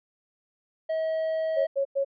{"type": "tone", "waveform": "triangle", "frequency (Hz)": 640, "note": "D#5", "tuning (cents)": 49, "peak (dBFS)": -23, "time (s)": [0.89, 1.67], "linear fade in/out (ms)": 10}
{"type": "tone bursts", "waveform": "sine", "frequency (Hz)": 551, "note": "C#5", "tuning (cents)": -11, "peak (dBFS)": -22, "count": 3, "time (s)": [1.56, 2.048], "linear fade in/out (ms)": 20, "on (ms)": 96, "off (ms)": 100}
{"effects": ["resampled to 11025 Hz"]}